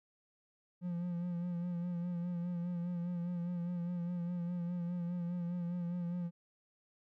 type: tone with vibrato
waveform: triangle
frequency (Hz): 174.61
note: F3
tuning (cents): 0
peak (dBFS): -33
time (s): 0.81-6.31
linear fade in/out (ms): 50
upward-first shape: sine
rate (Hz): 4.9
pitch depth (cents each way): 38
effects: none